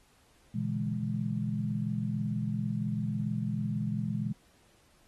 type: chord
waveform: sine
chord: E dominant seventh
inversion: second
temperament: equal with one note detuned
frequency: 120.51 / 146.83 / 164.81 / 207.7 Hz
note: B2 / D3 / E3 / G#3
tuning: -42 / 0 / 0 / 0 cents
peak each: -34 / -38 / -36 / -33 dBFS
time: 0.54-4.33 s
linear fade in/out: 10 ms
effects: pink hiss -65 dBFS RMS until 5.07 s + AAC 32 kbps